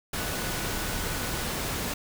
sine tone in noise, 1480 Hz, F#6, in tune, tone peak -42 dBFS, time 0.17-1.44 s, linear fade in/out 5 ms, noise pink, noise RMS -31 dBFS, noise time 0.13-1.94 s, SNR -14 dB, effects none

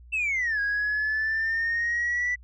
sine exponential two-way sweep, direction down then up, 2700 to 1639 to 1977 Hz, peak -22 dBFS, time 0.12-2.36 s, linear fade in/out 20 ms, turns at 0.6 s, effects tanh soft clip ceiling -21 dBFS + added 60 Hz sine -46 dBFS peak until 2.43 s

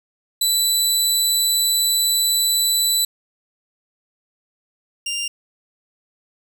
20% pulse tone pair in turn, 3976 / 2794 Hz, B7 / F7, +11 / 0 cents, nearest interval tritone, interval 611 cents, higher first, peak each -10 / -18 dBFS, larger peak first, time 0.41-3.05 / 5.06-5.28 s, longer first, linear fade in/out 5 ms, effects none

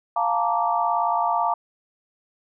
sine chord, Bb major seventh, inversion second, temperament just, 699.2 / 874.1 / 932.3 / 1165.4 Hz, F5 / A5 / Bb5 / D6, +2 / -12 / 0 / -14 cents, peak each -24 / -26 / -24 / -26 dBFS, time 0.16-1.54 s, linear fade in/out 5 ms, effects none

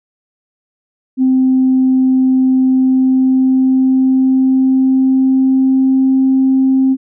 sine tone with pitch glide, 260 to 264.5 Hz, C4 to C4, -11 to +19 cents, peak -7 dBFS, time 1.17-6.97 s, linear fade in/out 50 ms, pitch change +30 cents, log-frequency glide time 2.69-6.17 s, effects tanh soft clip ceiling -3 dBFS

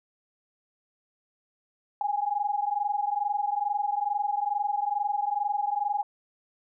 sine tone pair together, 811 / 833.3 Hz, G#5 / G#5, -41 / +6 cents, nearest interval unison, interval 47 cents, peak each -28 dBFS, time 2.01-6.03 s, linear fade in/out 2 ms, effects none

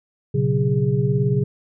sine tone cluster, 119.7 / 138 / 185.6 / 410.8 Hz, A#2 / C#3 / F#3 / G#4, +46 / -7 / +6 / -19 cents, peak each -22 / -19 / -25 / -24 dBFS, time 0.34-1.44 s, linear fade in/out 10 ms, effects none

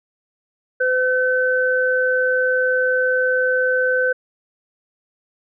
sine tone pair together, 509 / 1525.3 Hz, C5 / G6, -48 / -48 cents, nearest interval octave + perfect fifth, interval 1900 cents, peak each -18 dBFS, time 0.8-4.13 s, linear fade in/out 10 ms, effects none

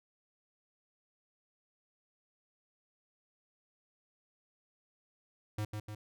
square tone with echo, 105.9 Hz, G#2, 34 cents sharp, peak -34 dBFS, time 5.58-5.65 s, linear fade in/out 5 ms, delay 150 ms, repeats 2, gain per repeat -4 dB, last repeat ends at 5.95 s, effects none

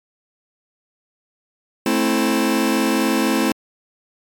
sawtooth chord, A minor, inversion none, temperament just, 220 / 264 / 330 Hz, A3 / C4 / E4, 0 / +16 / +2 cents, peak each -16 dBFS, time 1.86-3.52 s, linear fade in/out 2 ms, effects MP3 96 kbps

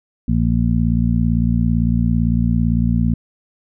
harmonic tone, 57.8 Hz, A#1, 14 cents flat, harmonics 1 / 2 / 3 / 4, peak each -19 / -19 / -19 / -19 dBFS, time 0.28-3.14 s, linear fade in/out 5 ms, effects none

